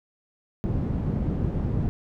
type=low-pass noise; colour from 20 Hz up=white; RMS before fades=-26 dBFS; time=0.64-1.89 s; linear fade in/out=0 ms; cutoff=170 Hz; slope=12 dB/octave; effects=none